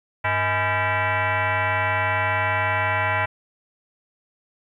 sine tone with frequency modulation, 467.4 Hz, A#4, 5 cents sharp, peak -19 dBFS, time 0.24-3.26 s, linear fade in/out 10 ms, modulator 367 Hz, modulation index 5.3, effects 10-bit

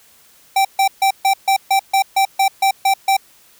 square tone bursts, 779 Hz, G5, 11 cents flat, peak -12 dBFS, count 12, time 0.56-3.168 s, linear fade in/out 5 ms, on 89 ms, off 140 ms, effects white hiss -50 dBFS RMS until 3.59 s

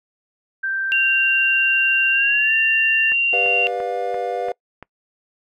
sine tone with pitch glide, 1568 to 1780.5 Hz, G6 to A6, 0 to +20 cents, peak -20 dBFS, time 0.63-3.13 s, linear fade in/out 10 ms, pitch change +220 cents, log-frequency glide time 2.12-2.54 s
sine tone, 2766 Hz, F7, 17 cents flat, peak -15 dBFS, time 0.92-3.67 s, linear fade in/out 0 ms
click train, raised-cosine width 0.5 ms, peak -21 dBFS, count 6, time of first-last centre 3.12-4.826 s, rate 2.93 Hz
triangle chord, G dominant seventh, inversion none, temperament just, 392 / 490 / 588 / 705.6 Hz, G4 / B4 / D5 / F5, 0 / -14 / +2 / +18 cents, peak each -28 / -23 / -29 / -23 dBFS, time 3.33-4.52 s, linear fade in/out 2 ms
effects noise-tail reverb RT60 0.1 s tail -24 dB re dry

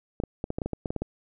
clicks, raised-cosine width 2 ms, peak -16 dBFS, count 12, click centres 0.201 / 0.237 / 0.441 / 0.504 / 0.585 / 0.618 / 0.66 / 0.733 / 0.858 / 0.905 / 0.963 / 1.02 s, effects none

